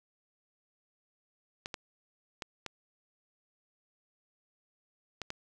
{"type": "clicks", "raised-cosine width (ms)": 0.2, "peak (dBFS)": -20, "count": 6, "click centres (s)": [1.659, 1.742, 2.422, 2.663, 5.217, 5.304], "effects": []}